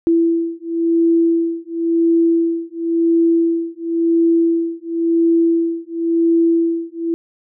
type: beating tone pair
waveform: sine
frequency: 332.9 / 333.85 Hz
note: E4 / E4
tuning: +17 / +22 cents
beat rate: 0.95 Hz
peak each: -16 dBFS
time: 0.07-7.14 s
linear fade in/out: 0 ms
effects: none